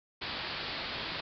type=low-pass noise; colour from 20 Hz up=white; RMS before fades=-38 dBFS; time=0.21-1.21 s; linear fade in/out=10 ms; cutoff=4800 Hz; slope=96 dB/octave; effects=none